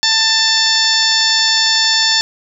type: harmonic tone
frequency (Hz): 889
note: A5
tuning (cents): +18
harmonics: 1 / 2 / 3 / 4 / 5 / 6 / 7 / 8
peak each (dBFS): -24 / -18 / -27 / -17 / -16 / -16 / -28 / -23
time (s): 0.03-2.21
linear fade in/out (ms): 0
effects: none